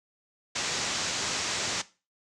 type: low-pass noise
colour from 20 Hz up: white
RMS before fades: -31 dBFS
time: 0.55-1.82 s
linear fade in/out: 10 ms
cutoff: 7400 Hz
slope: 48 dB/octave
effects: noise-tail reverb RT60 0.3 s tail -17 dB re dry + high-pass 80 Hz 12 dB/octave